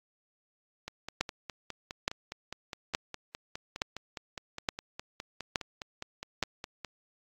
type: two click trains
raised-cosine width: 0.2 ms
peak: -21 / -10 dBFS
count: 30 / 7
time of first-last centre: 0.88-6.847 / 1.21-6.427 s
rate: 4.86 / 1.15 Hz
effects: AAC 48 kbps